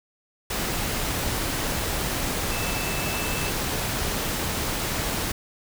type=tone in noise; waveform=sine; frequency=2637 Hz; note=E7; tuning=in tune; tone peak=-34 dBFS; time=2.51-3.5 s; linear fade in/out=5 ms; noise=pink; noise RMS=-27 dBFS; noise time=0.5-5.32 s; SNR=-10 dB; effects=none